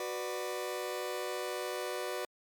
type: chord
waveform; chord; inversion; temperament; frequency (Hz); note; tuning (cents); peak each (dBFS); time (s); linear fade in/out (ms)
sawtooth; B minor; second; just; 370.4 / 493.9 / 592.7; F#4 / B4 / D5; +2 / 0 / +16; -35 / -35 / -36; 0-2.25; 2
effects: MP3 96 kbps